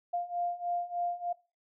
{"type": "beating tone pair", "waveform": "sine", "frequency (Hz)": [698.5, 701.8], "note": ["F5", "F5"], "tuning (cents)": [0, 8], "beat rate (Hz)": 3.3, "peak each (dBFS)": [-35, -33], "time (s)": [0.13, 1.33], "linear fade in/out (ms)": 10, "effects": ["noise-tail reverb RT60 0.3 s tail -20 dB re dry"]}